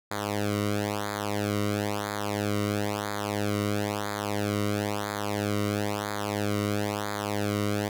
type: tone with flanger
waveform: sawtooth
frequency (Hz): 103.3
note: G#2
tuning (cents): -9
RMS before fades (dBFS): -29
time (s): 0.11-7.89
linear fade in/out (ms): 5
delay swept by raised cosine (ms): 0.35 to 1.2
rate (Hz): 1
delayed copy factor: -0.95
effects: none